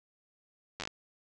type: slowing click train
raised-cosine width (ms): 0.2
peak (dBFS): -19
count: 6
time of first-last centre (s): 0.8-0.874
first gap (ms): 10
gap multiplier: 1.2
effects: resampled to 22050 Hz + 10-bit